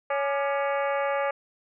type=harmonic tone with a mistuned harmonic; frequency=279.5 Hz; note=C#4; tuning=14 cents sharp; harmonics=2 / 3 / 4 / 5 / 6 / 7 / 8 / 9 / 10; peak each=-26 / -31 / -32 / -39 / -37 / -39 / -38 / -46 / -47 dBFS; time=0.1-1.31 s; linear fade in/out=5 ms; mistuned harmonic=4; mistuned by=+110 cents; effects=none